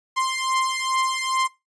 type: beating tone pair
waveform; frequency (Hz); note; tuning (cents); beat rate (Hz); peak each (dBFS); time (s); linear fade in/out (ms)
sawtooth; 1046.5 / 1048.9; C6 / C6; 0 / +4; 2.4; -21; 0.16-1.48; 20
effects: noise-tail reverb RT60 0.2 s tail -17 dB re dry + resampled to 22050 Hz